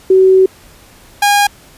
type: tone pair in turn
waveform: sine / sawtooth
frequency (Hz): 377.9 / 815.7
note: F#4 / G#5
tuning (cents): +37 / -31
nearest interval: octave + minor second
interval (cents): 1332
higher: second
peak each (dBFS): -4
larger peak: neither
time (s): 0.1-0.46 / 1.22-1.47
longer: first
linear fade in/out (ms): 5
effects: pink hiss -42 dBFS RMS until 1.77 s + resampled to 32000 Hz